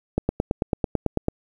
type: click train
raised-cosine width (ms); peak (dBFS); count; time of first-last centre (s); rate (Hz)
2; -7; 11; 0.18-1.284; 9.06
effects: 8-bit